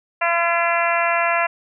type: harmonic tone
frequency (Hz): 340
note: F4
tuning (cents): -46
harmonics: 2 / 3 / 4 / 5 / 6 / 7 / 8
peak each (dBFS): -21 / -23 / -24 / -25 / -26 / -26 / -27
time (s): 0.21-1.47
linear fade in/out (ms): 10
effects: none